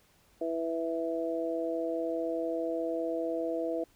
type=harmonic tone; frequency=164.81 Hz; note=E3; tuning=in tune; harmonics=2 / 3 / 4; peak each=-34 / -34 / -34 dBFS; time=0.41-3.84 s; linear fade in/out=5 ms; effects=pink hiss -65 dBFS RMS until 3.95 s

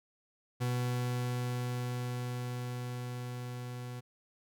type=tone with level ramp; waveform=40% pulse; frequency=123.47 Hz; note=B2; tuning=in tune; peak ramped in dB=-29 to -39 dBFS; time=0.6-4.01 s; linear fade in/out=20 ms; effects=none

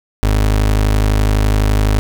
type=tone; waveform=30% pulse; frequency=51.91 Hz; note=G#1; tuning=in tune; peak=-8 dBFS; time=0.23-1.99 s; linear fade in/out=0 ms; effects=none

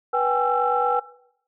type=tone cluster; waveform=sine; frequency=489.1 / 775 / 824 / 1339 Hz; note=B4 / G5 / G#5 / E6; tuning=-17 / -20 / -14 / +27 cents; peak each=-24 dBFS; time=0.13-1 s; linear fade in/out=10 ms; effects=noise-tail reverb RT60 0.7 s tail -18 dB re dry + tanh soft clip ceiling -8 dBFS

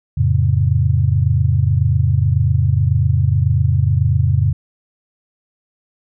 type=chord; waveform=sine; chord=F augmented; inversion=none; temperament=just; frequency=87.31 / 109.13 / 136.42 Hz; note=F2 / A2 / C#3; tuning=0 / -14 / -27 cents; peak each=-16 dBFS; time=0.17-4.53 s; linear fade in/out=10 ms; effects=none

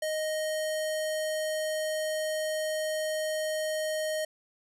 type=tone with low-pass filter; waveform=square; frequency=622.3 Hz; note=D#5; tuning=in tune; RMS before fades=-31 dBFS; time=0.02-4.25 s; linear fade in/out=5 ms; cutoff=11000 Hz; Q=1.5; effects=none

